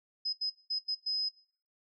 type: tone bursts at uneven times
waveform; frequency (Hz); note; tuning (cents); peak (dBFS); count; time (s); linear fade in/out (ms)
sine; 5060; D#8; +28; -30; 5; 0.25-0.33 / 0.41-0.5 / 0.7-0.79 / 0.88-0.95 / 1.06-1.29; 10
effects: noise-tail reverb RT60 0.5 s tail -20 dB re dry